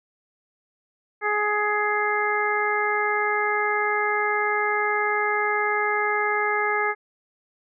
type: harmonic tone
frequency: 418.4 Hz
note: G#4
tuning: 13 cents sharp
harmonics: 1 / 2 / 3 / 4 / 5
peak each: -27 / -27 / -27 / -27 / -27 dBFS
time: 1.21-6.95 s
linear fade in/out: 50 ms
effects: none